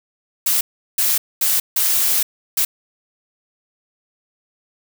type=noise bursts at uneven times; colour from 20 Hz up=blue; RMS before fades=-17 dBFS; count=5; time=0.46-0.61 / 0.98-1.18 / 1.41-1.6 / 1.76-2.23 / 2.57-2.65 s; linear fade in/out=5 ms; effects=none